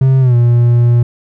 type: tone with pitch glide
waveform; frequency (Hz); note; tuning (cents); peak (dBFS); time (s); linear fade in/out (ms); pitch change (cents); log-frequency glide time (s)
triangle; 132.7 to 119.6; C3 to A#2; +25 to +45; -4; 0.01-1.03; 5; -180; 0.2-0.35
effects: none